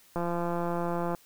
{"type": "click train", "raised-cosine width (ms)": 1, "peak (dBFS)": -18, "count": 171, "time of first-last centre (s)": [0.16, 1.148], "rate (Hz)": 172, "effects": ["white hiss -59 dBFS RMS until 1.25 s"]}